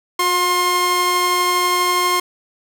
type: tone pair together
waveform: sawtooth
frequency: 359.1 / 1065 Hz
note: F4 / C6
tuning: +48 / +30 cents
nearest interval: octave + perfect fifth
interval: 1882 cents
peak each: -18 / -12 dBFS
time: 0.19-2.2 s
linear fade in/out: 5 ms
effects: none